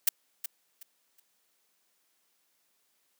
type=noise with echo; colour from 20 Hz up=blue; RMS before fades=-22 dBFS; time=0.07-0.09 s; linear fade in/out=5 ms; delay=370 ms; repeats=3; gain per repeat=-12 dB; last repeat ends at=1.2 s; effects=white hiss -73 dBFS RMS until 3.19 s + high-pass 200 Hz 12 dB/octave